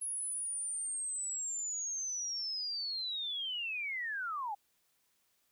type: linear sweep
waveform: sine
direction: down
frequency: 10580 to 784 Hz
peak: -35 dBFS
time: 0.01-4.55 s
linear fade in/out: 10 ms
effects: white hiss -75 dBFS RMS until 5.51 s